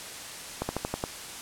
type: slowing click train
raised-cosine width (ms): 1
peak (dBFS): -14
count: 6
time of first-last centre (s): 0.62-1.039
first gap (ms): 70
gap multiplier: 1.09
effects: white hiss -40 dBFS RMS until 1.41 s + low-pass 10000 Hz 12 dB/octave